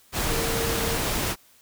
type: tone in noise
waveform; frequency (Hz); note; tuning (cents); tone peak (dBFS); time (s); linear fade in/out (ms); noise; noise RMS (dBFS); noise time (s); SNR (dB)
sine; 458.8; A#4; -28; -30; 0.27-0.99; 50; pink; -26; 0.12-1.36; -7
effects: white hiss -57 dBFS RMS until 1.61 s